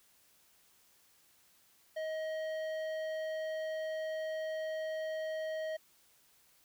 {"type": "tone with tanh clipping", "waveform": "sine", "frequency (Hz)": 631, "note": "D#5", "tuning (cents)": 24, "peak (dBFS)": -37, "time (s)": [1.96, 5.77], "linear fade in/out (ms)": 10, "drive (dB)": 12, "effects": ["white hiss -67 dBFS RMS until 6.64 s"]}